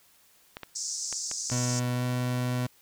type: clicks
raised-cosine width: 0.3 ms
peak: -21 dBFS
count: 5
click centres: 0.569 / 0.633 / 1.127 / 1.314 / 1.5 s
type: band-pass noise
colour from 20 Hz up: white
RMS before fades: -34 dBFS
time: 0.75-1.8 s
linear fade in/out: 10 ms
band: 5200 to 7400 Hz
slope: 48 dB/octave
type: tone with pitch glide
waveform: 30% pulse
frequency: 123.47 to 124.54 Hz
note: B2 to B2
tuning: 0 to +15 cents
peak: -24 dBFS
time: 1.51-2.67 s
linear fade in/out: 10 ms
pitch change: +15 cents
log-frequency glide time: 1.94-2.04 s
effects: white hiss -61 dBFS RMS until 2.81 s